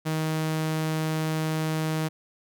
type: tone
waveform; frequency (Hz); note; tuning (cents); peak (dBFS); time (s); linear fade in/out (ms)
sawtooth; 157.6; D#3; +23; -21; 0.05-2.09; 20
effects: none